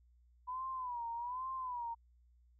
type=tone with vibrato; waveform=sine; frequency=987.8 Hz; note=B5; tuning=in tune; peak=-38 dBFS; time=0.47-1.95 s; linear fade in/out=20 ms; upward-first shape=sine; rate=1.2 Hz; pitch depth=110 cents each way; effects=added 60 Hz sine -64 dBFS peak until 2.59 s